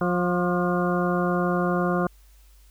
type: harmonic tone with a mistuned harmonic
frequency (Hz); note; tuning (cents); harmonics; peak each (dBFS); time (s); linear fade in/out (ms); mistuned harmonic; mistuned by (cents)
177.6; F3; +29; 1 / 2 / 3 / 4 / 6 / 7 / 8; -24 / -27 / -29 / -30 / -32 / -32 / -33; 0.01-2.07; 2; 7; -51
effects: added 50 Hz sine -50 dBFS peak until 2.7 s + white hiss -61 dBFS RMS until 2.7 s